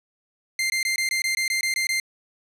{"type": "tone bursts", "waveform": "sawtooth", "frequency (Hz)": 2093, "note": "C7", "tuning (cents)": 0, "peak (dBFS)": -18, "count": 11, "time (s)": [0.59, 2], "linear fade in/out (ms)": 2, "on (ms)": 110, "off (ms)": 20, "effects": ["low-pass 12000 Hz 12 dB/octave"]}